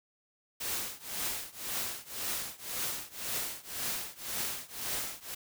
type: noise with tremolo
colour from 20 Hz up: white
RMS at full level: -33 dBFS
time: 0.6-5.35 s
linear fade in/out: 10 ms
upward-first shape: triangle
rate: 1.9 Hz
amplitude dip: 95%
effects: none